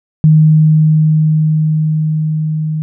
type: tone with level ramp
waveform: sine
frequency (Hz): 155.56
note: D#3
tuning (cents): 0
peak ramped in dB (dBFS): -3 to -14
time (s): 0.24-2.82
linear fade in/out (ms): 0
effects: none